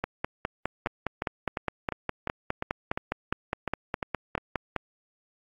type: two click trains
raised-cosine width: 0.5 ms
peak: -14 / -12 dBFS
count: 11 / 24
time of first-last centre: 0.87-4.379 / 0.04-4.763 s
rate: 2.85 / 4.87 Hz
effects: AAC 64 kbps